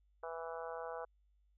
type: harmonic tone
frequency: 164.81 Hz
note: E3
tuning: in tune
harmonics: 3 / 4 / 5 / 6 / 7 / 8 / 9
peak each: -45 / -47 / -49 / -51 / -52 / -53 / -54 dBFS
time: 0.23-1.05 s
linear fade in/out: 5 ms
effects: added 50 Hz sine -69 dBFS peak until 1.57 s